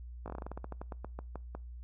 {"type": "slowing click train", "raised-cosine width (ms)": 1, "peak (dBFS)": -27, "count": 18, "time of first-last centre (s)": [0.26, 1.55], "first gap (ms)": 18, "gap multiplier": 1.16, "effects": ["noise-tail reverb RT60 0.3 s tail -24 dB re dry", "added 60 Hz sine -43 dBFS peak until 1.83 s"]}